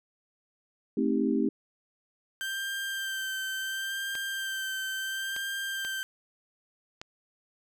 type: chord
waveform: sine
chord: A half-diminished seventh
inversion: none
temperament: just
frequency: 220 / 264 / 316.8 / 396 Hz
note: A3 / C4 / Eb4 / G4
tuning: 0 / +16 / +31 / +18 cents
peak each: -29 / -28 / -30 / -31 dBFS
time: 0.97-1.49 s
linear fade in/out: 5 ms
type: tone with vibrato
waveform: 30% pulse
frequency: 1568 Hz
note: G6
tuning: in tune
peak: -29 dBFS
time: 2.41-6.03 s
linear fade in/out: 0 ms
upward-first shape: sine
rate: 0.72 Hz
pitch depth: 23 cents each way
type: clicks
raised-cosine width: 0.2 ms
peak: -22 dBFS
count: 4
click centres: 4.153 / 5.364 / 5.849 / 7.015 s
effects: none